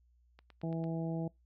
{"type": "click train", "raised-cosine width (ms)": 0.3, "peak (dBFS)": -39, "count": 5, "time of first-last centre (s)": [0.39, 0.84], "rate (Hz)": 8.88}
{"type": "harmonic tone", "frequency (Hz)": 164, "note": "E3", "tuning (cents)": -9, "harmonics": [1, 2, 3, 4, 5], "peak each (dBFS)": [-35, -40, -45, -44, -50], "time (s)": [0.63, 1.28], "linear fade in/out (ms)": 5}
{"effects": ["noise-tail reverb RT60 0.2 s tail -25 dB re dry", "added 60 Hz sine -65 dBFS peak until 1.45 s"]}